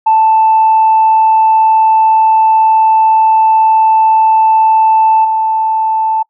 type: tone with level steps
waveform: sine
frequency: 881 Hz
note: A5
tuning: 2 cents sharp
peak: -4 / -9 dBFS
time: 0.06-6.23 s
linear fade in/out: 10 ms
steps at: 5.24 s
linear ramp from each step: 10 ms
effects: noise-tail reverb RT60 0.1 s tail -26 dB re dry + tanh soft clip ceiling -1 dBFS